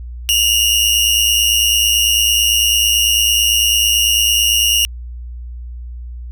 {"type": "tone pair together", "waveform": "sawtooth", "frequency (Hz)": [2794, 2903], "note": ["F7", "F#7"], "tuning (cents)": [0, -34], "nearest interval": "minor second", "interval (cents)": 66, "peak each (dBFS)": -11, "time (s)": [0.29, 4.85], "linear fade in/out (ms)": 0, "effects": ["added 60 Hz sine -26 dBFS peak until 6.31 s"]}